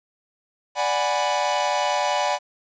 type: chord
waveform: 45% pulse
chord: G# half-diminished seventh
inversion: second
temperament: equal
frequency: 587.3 / 740 / 830.6 / 987.8 Hz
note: D5 / F#5 / G#5 / B5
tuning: 0 / 0 / 0 / 0 cents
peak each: -26 dBFS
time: 0.75-2.39 s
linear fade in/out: 50 ms
effects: resampled to 16000 Hz + 9-bit